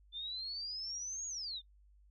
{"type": "exponential two-way sweep", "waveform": "sine", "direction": "up then down", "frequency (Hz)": [3520, 6760, 3520], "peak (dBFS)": -39, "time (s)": [0.12, 1.62], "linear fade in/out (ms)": 50, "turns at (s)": 1.27, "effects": ["noise-tail reverb RT60 0.1 s tail -22 dB re dry", "added 50 Hz sine -61 dBFS peak until 2.1 s"]}